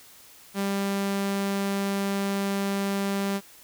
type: tone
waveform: sawtooth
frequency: 197.9 Hz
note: G3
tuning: 17 cents sharp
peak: -21 dBFS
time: 0.54-3.41 s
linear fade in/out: 50 ms
effects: white hiss -51 dBFS RMS until 3.63 s